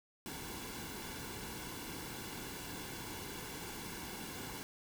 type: noise with comb filter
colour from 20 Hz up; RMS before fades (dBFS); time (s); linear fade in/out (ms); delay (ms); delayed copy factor
pink; -45; 0.26-4.63; 0; 1.6; -0.6
effects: none